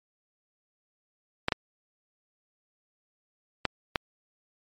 clicks, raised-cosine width 0.3 ms, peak -8 dBFS, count 4, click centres 1.484 / 1.522 / 3.653 / 3.958 s, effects MP3 64 kbps

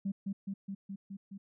sine tone with echo, 196.2 Hz, G3, 2 cents sharp, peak -30 dBFS, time 0.05-0.12 s, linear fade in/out 10 ms, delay 210 ms, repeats 6, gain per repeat -2 dB, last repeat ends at 1.38 s, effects tanh soft clip ceiling -26 dBFS

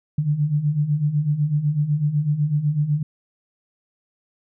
sine beating tone pair, 143.2 / 151.2 Hz, D3 / D#3, -43 / -49 cents, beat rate 8 Hz, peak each -24 / -19 dBFS, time 0.18-3.03 s, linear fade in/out 5 ms, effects none

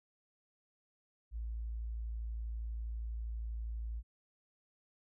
sine tone, 56.2 Hz, A1, 37 cents sharp, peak -37 dBFS, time 1.31-4.03 s, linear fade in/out 50 ms, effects none

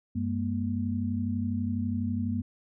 sine tone cluster, 95.6 / 205.4 / 237.5 Hz, G2 / G#3 / A#3, -43 / -19 / +33 cents, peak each -31 / -34 / -30 dBFS, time 0.15-2.42 s, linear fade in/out 10 ms, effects none

